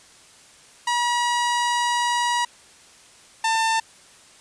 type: tone pair in turn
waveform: sawtooth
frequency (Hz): 962 / 895.7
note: B5 / A5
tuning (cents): -46 / +31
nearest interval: minor second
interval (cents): 123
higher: first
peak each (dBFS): -16 / -15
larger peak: second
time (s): 0.87-2.45 / 3.44-3.8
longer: first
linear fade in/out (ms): 5
effects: white hiss -50 dBFS RMS until 4.4 s + resampled to 22050 Hz